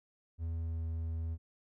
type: tone with pitch glide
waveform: triangle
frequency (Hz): 82.41 to 81.65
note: E2 to E2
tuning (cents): 0 to -16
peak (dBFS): -32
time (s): 0.38-1.38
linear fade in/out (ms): 50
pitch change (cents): -16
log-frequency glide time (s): 0.56-0.84
effects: none